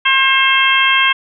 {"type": "harmonic tone", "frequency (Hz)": 534, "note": "C5", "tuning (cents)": 35, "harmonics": [2, 3, 4, 5, 6], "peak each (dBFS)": [-16, -16, -16, -16, -16], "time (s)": [0.05, 1.13], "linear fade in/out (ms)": 10, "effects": []}